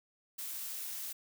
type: noise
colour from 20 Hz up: blue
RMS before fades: -41 dBFS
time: 0.38-1.13 s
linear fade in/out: 10 ms
effects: none